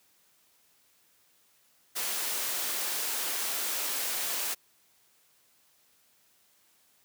white high-pass noise, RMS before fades -32 dBFS, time 1.95-4.55 s, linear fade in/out 20 ms, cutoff 340 Hz, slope 12 dB/octave, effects white hiss -66 dBFS RMS until 7.04 s + high-pass 80 Hz 12 dB/octave

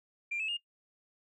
sine tone with pitch steps, 2382 / 2598 / 2833 Hz, D7 / E7 / F7, +24 / -26 / +24 cents, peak -31 dBFS, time 0.31-0.571 s, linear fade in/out 10 ms, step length 87 ms, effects noise-tail reverb RT60 0.1 s tail -18 dB re dry + tanh soft clip ceiling -28 dBFS

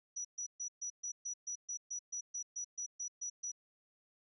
sine tone bursts, 5870 Hz, F#8, 15 cents flat, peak -38 dBFS, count 16, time 0.16-3.518 s, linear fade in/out 10 ms, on 88 ms, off 130 ms, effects none

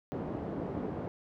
pink band-pass noise, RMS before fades -37 dBFS, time 0.12-1.08 s, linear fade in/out 0 ms, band 140 to 560 Hz, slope 12 dB/octave, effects none

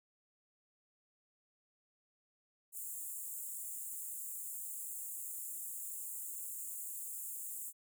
pink high-pass noise, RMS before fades -44 dBFS, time 2.72-7.73 s, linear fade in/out 50 ms, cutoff 7100 Hz, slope 96 dB/octave, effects none

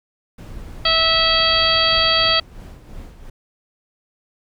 brown noise, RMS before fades -34 dBFS, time 0.38-2.31 s, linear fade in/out 5 ms
harmonic tone, 652 Hz, E5, 19 cents flat, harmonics 1 / 2 / 3 / 4 / 5 / 6 / 7, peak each -23 / -21 / -24 / -25 / -18 / -25 / -19 dBFS, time 0.85-2.4 s, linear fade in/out 5 ms
brown noise with tremolo, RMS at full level -35 dBFS, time 1.53-3.3 s, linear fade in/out 5 ms, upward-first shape sine, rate 2.9 Hz, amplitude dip 55%
effects none

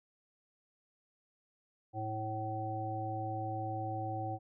harmonic tone, 109 Hz, A2, 16 cents flat, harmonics 1 / 3 / 5 / 7, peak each -39 / -43 / -45 / -38 dBFS, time 1.93-4.39 s, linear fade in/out 50 ms, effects none

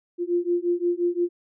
sine beating tone pair, 346.5 / 352.2 Hz, F4 / F4, -14 / +15 cents, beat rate 5.7 Hz, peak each -24 dBFS, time 0.18-1.29 s, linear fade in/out 50 ms, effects none

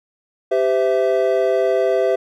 triangle chord, C major, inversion second, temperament equal with one note detuned, 392 / 511.9 / 659.3 Hz, G4 / C5 / E5, 0 / -38 / 0 cents, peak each -17 dBFS, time 0.51-2.16 s, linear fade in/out 10 ms, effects none

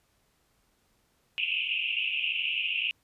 white band-pass noise, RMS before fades -30 dBFS, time 1.38-2.91 s, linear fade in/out 0 ms, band 2500 to 2900 Hz, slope 96 dB/octave, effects pink hiss -70 dBFS RMS until 3.03 s + resampled to 32000 Hz

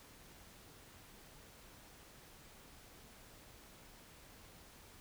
silence, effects pink hiss -59 dBFS RMS until 5 s

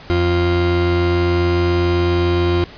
40% pulse tone pair together, 87.31 / 349.2 Hz, F2 / F4, 0 / 0 cents, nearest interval 2 octaves, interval 2400 cents, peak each -16 / -17 dBFS, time 0.1-2.64 s, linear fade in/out 0 ms, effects pink hiss -39 dBFS RMS until 2.77 s + resampled to 11025 Hz

